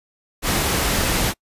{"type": "noise", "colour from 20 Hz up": "pink", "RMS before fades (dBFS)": -20, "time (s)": [0.42, 1.34], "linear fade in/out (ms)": 50, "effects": ["noise-tail reverb RT60 0.1 s tail -26 dB re dry", "resampled to 32000 Hz"]}